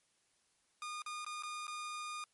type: tone with dropouts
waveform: sawtooth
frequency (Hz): 1219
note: D#6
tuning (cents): -36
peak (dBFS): -37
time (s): 0.82-2.24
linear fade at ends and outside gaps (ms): 1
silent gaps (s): 1.02-1.062 / 1.247-1.264 / 1.424-1.434 / 1.669-1.679
effects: white hiss -75 dBFS RMS until 2.33 s + MP3 48 kbps